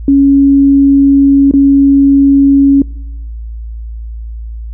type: tone with dropouts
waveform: sine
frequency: 277.2 Hz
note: C#4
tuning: in tune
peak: -3 dBFS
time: 0.08-2.82 s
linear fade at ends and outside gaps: 2 ms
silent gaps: 1.512-1.537 s
effects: noise-tail reverb RT60 1.0 s tail -25 dB re dry + added 56 Hz sine -20 dBFS peak until 4.73 s